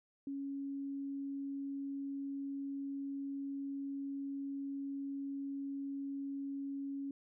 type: tone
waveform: sine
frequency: 277.2 Hz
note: C#4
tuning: in tune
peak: -38 dBFS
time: 0.27-7.11 s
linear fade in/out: 2 ms
effects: none